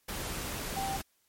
sine tone in noise, 780 Hz, G5, 9 cents flat, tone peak -32 dBFS, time 0.76-0.97 s, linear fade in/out 10 ms, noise pink, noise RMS -37 dBFS, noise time 0.08-1.02 s, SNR +2 dB, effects white hiss -72 dBFS RMS until 1.28 s + MP3 64 kbps

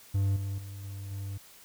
triangle tone with level steps, 98.4 Hz, G2, 7 cents sharp, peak -22 / -29 / -37 / -35 / -32 dBFS, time 0.14-1.38 s, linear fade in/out 10 ms, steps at 0.36 / 0.58 / 0.84 / 1.11 s, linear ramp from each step 5 ms, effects white hiss -54 dBFS RMS until 1.64 s

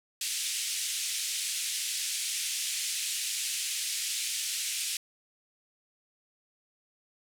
white band-pass noise, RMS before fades -33 dBFS, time 0.21-4.97 s, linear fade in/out 2 ms, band 2300 to 9900 Hz, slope 24 dB/octave, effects none

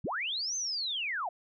sine linear two-way sweep, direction up then down, 69.3 to 6320 to 636 Hz, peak -31 dBFS, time 0.04-1.29 s, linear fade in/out 5 ms, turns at 0.56 s, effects none

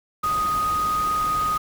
sine tone in noise, 1244.5 Hz, D#6, in tune, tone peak -20 dBFS, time 0.23-1.58 s, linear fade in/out 10 ms, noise pink, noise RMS -34 dBFS, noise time 0.23-1.58 s, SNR +11 dB, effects none

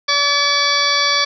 harmonic tone, 573 Hz, D5, 43 cents flat, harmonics 1 / 2 / 3 / 4 / 6 / 7 / 8 / 9 / 10, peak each -26 / -20 / -23 / -21 / -21 / -28 / -18 / -28 / -27 dBFS, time 0.08-1.25 s, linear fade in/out 10 ms, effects none

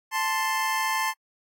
25% pulse tone pair together, 880 / 1046.5 Hz, A5 / C6, 0 / 0 cents, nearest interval minor third, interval 300 cents, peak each -23 dBFS, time 0.11-1.14 s, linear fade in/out 50 ms, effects AAC 64 kbps

